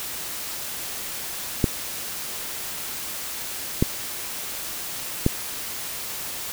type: clicks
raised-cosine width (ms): 3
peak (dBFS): -4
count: 3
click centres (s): 1.642 / 3.825 / 5.264
effects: white hiss -32 dBFS RMS until 6.52 s